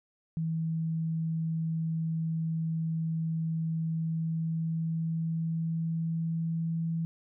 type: tone with pitch glide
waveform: sine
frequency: 162 to 164.55 Hz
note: E3 to E3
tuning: -30 to -3 cents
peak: -28 dBFS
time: 0.37-7.05 s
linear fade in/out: 0 ms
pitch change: +27 cents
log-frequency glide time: 3.83-6.82 s
effects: none